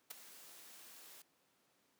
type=noise with ADSR envelope; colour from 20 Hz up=white; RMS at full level=-43 dBFS; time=0.1-1.22 s; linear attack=11 ms; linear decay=8 ms; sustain=-14 dB; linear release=4 ms; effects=pink hiss -75 dBFS RMS until 1.99 s + high-pass 200 Hz 12 dB/octave